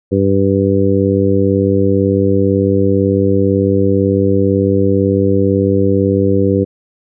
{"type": "harmonic tone", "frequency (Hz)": 98, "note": "G2", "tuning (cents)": 0, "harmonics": [1, 2, 3, 4, 5], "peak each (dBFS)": [-16, -16, -16, -16, -16], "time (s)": [0.11, 6.65], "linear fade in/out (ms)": 20, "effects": []}